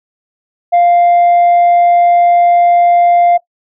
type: tone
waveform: sine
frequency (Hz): 698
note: F5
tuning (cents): -1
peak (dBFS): -3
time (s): 0.72-3.38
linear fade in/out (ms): 20
effects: noise-tail reverb RT60 0.1 s tail -18 dB re dry + tanh soft clip ceiling -4 dBFS

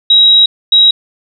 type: tone pair in turn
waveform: sine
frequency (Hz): 3836 / 3836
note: A#7 / A#7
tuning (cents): +49 / +49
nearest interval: unison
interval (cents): 0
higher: neither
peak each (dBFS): -3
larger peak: neither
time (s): 0.1-0.46 / 0.72-0.91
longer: first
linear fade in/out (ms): 5
effects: none

